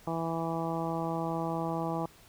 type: harmonic tone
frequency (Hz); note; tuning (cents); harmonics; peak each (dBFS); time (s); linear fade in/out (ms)
164.81; E3; 0; 1 / 2 / 3 / 4 / 5 / 6 / 7; -35 / -36 / -39 / -38 / -37 / -41 / -42; 0.07-2.06; 2
effects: pink hiss -57 dBFS RMS until 2.28 s